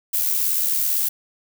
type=noise with amplitude modulation; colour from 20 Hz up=violet; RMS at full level=-19 dBFS; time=0.13-1.09 s; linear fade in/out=10 ms; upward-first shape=sine; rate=77.9 Hz; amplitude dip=45%; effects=none